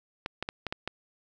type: clicks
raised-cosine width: 0.3 ms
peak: -16 dBFS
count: 6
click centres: 0.261 / 0.426 / 0.489 / 0.667 / 0.725 / 0.876 s
effects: none